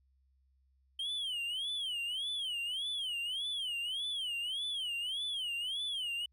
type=tone with vibrato; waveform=triangle; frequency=3109 Hz; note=G7; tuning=15 cents flat; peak=-33 dBFS; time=0.99-6.26 s; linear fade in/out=5 ms; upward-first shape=sine; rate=1.7 Hz; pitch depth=200 cents each way; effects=added 66 Hz sine -68 dBFS peak until 6.32 s